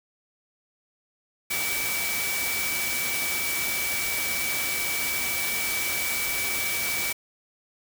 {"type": "tone in noise", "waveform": "sine", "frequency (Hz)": 2294, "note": "D7", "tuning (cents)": -41, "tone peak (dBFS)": -29, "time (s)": [1.5, 7.13], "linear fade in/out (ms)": 10, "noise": "white", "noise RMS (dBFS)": -29, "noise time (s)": [1.5, 7.13], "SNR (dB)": -3, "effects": []}